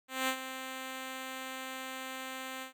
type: tone with ADSR envelope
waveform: 5% pulse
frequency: 261.6 Hz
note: C4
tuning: in tune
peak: -17 dBFS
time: 0.08-2.73 s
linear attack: 200 ms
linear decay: 77 ms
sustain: -11 dB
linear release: 110 ms
effects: none